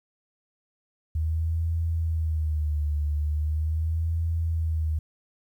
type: tone with vibrato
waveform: sine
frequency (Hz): 78.2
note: D#2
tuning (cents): +9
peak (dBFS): -23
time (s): 1.15-4.99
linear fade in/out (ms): 5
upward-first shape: sine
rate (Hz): 0.4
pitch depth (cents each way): 93
effects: 10-bit